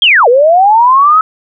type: linear two-way sweep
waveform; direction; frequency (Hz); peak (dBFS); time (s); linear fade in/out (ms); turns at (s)
sine; down then up; 3322 to 460 to 1301; -3; 0.02-1.21; 2; 0.28
effects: none